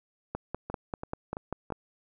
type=two click trains; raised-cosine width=1 ms; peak=-18 / -22 dBFS; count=8 / 4; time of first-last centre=0.35-1.723 / 0.7-1.703 s; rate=5.1 / 2.99 Hz; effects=none